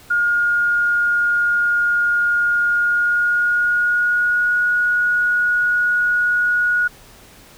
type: tone with pitch glide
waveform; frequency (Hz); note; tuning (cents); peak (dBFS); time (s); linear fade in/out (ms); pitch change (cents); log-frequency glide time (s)
sine; 1424 to 1451.4; F6 to F#6; +33 to -34; -14; 0.1-6.88; 10; +33; 2.72-4.57
effects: pink hiss -45 dBFS RMS until 7.57 s